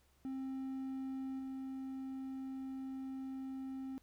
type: tone with level steps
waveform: triangle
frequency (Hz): 265.2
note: C4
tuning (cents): +23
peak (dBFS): -37 / -39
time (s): 0.25-3.98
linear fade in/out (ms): 0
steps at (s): 1.39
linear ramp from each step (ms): 5
effects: added 68 Hz sine -70 dBFS peak until 4.02 s + pink hiss -73 dBFS RMS until 4.02 s